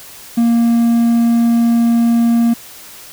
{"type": "tone with hard clipping", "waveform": "triangle", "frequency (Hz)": 233.4, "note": "A#3", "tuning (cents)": 2, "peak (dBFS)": -10, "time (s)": [0.37, 2.54], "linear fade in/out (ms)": 10, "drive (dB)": 6, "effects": ["white hiss -36 dBFS RMS until 3.12 s"]}